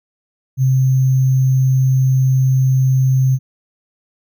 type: tone with sample-and-hold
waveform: sine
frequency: 130.81 Hz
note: C3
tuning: in tune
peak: -10 dBFS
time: 0.57-3.39 s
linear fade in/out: 50 ms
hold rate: 6300 Hz
effects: none